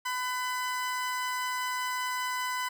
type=tone pair together; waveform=30% pulse; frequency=1003.7 / 1503 Hz; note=B5 / F#6; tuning=+28 / +27 cents; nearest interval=perfect fifth; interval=699 cents; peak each=-28 / -35 dBFS; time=0.05-2.69 s; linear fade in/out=10 ms; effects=none